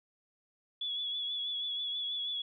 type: tone with vibrato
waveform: sine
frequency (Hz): 3400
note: G#7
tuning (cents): +40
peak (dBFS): -33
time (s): 0.81-2.42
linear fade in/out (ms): 5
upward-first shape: sine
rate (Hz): 6.2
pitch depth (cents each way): 33
effects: none